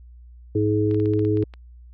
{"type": "harmonic tone", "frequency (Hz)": 105.6, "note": "G#2", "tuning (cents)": 29, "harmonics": [1, 3, 4], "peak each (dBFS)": [-22, -22, -22], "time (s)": [0.55, 1.44], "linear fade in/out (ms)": 5}
{"type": "clicks", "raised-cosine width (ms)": 0.3, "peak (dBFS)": -27, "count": 10, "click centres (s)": [0.912, 0.945, 1, 1.058, 1.136, 1.193, 1.25, 1.372, 1.426, 1.538]}
{"effects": ["added 60 Hz sine -42 dBFS peak until 1.93 s"]}